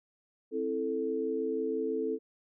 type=chord; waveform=sine; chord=A minor; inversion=first; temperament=just; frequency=264 / 330 / 440 Hz; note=C4 / E4 / A4; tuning=+16 / +2 / 0 cents; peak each=-36 / -36 / -31 dBFS; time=0.51-2.19 s; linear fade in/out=50 ms; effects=none